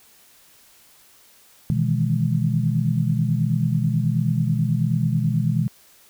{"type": "chord", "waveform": "sine", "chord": "E major seventh", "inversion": "second", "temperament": "equal", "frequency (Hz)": [123.47, 155.56, 164.81, 207.7], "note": ["B2", "D#3", "E3", "G#3"], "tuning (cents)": [0, 0, 0, 0], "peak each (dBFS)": [-22, -23, -24, -26], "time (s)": [1.7, 5.68], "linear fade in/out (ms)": 0, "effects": ["white hiss -53 dBFS RMS until 6.09 s"]}